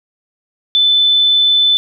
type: tone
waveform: sine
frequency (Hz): 3514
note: A7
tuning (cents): -3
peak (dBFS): -8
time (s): 0.75-1.77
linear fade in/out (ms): 0
effects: none